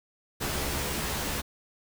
pink noise with comb filter, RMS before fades -31 dBFS, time 0.4-1.42 s, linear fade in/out 20 ms, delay 14 ms, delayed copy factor +0.85, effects none

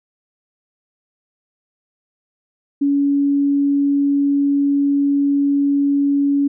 sine tone, 282.2 Hz, C#4, 31 cents sharp, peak -13 dBFS, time 2.81-6.48 s, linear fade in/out 10 ms, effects none

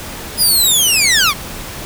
15% pulse linear sweep, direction down, 5060 to 1033 Hz, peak -3 dBFS, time 0.37-1.34 s, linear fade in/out 50 ms, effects pink hiss -28 dBFS RMS until 1.85 s

